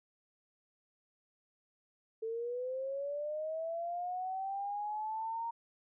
sine linear sweep, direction up, 441.6 to 932.3 Hz, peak -35 dBFS, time 2.22-5.51 s, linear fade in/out 10 ms, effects none

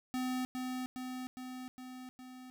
square tone with echo, 254.7 Hz, C4, 46 cents flat, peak -34 dBFS, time 0.14-0.45 s, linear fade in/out 0 ms, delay 410 ms, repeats 5, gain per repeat -3 dB, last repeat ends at 2.5 s, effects none

